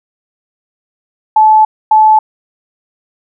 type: tone pair in turn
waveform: sine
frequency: 866 / 866 Hz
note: A5 / A5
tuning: -28 / -28 cents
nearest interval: unison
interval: 0 cents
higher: neither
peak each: -3 dBFS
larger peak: neither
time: 1.36-1.65 / 1.91-2.19 s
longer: first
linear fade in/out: 5 ms
effects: none